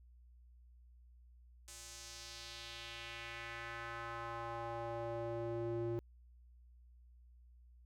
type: tone with band-pass filter sweep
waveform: square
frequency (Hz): 116.54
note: A#2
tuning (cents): 0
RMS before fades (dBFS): -44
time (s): 1.68-5.99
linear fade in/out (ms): 0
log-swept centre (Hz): 7900 to 310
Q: 1.8
effects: added 60 Hz sine -59 dBFS peak until 7.85 s